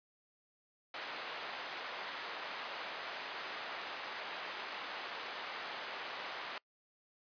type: band-pass noise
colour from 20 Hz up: pink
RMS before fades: -44 dBFS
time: 0.94-6.58 s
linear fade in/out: 2 ms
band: 710 to 3700 Hz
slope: 12 dB/octave
effects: noise-tail reverb RT60 0.1 s tail -25 dB re dry + resampled to 11025 Hz